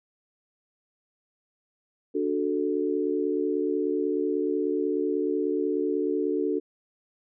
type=chord; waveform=sine; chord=D major; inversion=none; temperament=equal; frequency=293.7 / 370 / 440 Hz; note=D4 / F#4 / A4; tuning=0 / 0 / 0 cents; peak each=-28 dBFS; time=2.14-6.6 s; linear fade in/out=20 ms; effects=none